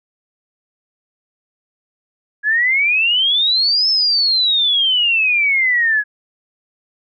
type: exponential two-way sweep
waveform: sine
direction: up then down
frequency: 1664 to 5310 to 1664 Hz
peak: -12 dBFS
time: 2.43-6.04 s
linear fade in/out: 50 ms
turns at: 3.89 s
effects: none